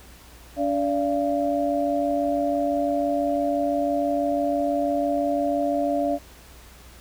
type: tone cluster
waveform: sine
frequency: 286.5 / 580 / 686 Hz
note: D4 / D5 / F5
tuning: -43 / -22 / -31 cents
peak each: -25 dBFS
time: 0.56-6.19 s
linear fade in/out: 50 ms
effects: added 60 Hz sine -48 dBFS peak until 7 s + pink hiss -49 dBFS RMS until 7 s